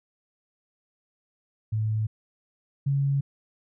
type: tone pair in turn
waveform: sine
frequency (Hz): 108.7 / 139.23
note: A2 / C#3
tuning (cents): -21 / +8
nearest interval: major third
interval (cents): 429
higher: second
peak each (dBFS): -23 / -21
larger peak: second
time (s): 1.72-2.07 / 2.86-3.21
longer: neither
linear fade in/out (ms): 10
effects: none